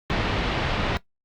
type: low-pass noise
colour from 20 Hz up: pink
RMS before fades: -25 dBFS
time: 0.1-0.97 s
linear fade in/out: 0 ms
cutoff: 3800 Hz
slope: 24 dB/octave
effects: noise-tail reverb RT60 0.1 s tail -17 dB re dry + Opus 48 kbps